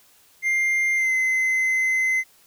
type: tone with pitch glide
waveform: triangle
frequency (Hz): 2100 to 2054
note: C7 to C7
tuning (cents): +6 to -33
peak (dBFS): -17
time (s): 0.42-2.24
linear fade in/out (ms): 50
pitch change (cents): -39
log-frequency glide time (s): 0.96-1.14
effects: white hiss -56 dBFS RMS until 2.46 s